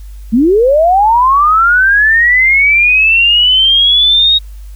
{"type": "linear sweep", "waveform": "sine", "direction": "up", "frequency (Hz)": [207.7, 3784], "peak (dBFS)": -5, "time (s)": [0.32, 4.39], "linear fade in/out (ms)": 20, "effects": ["added 50 Hz sine -26 dBFS peak until 4.75 s", "white hiss -48 dBFS RMS until 4.75 s"]}